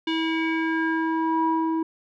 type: tone with low-pass filter sweep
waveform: square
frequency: 323.6 Hz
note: E4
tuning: 32 cents flat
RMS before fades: -24 dBFS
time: 0.07-1.83 s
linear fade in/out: 5 ms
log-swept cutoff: 3200 to 710 Hz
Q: 4
effects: none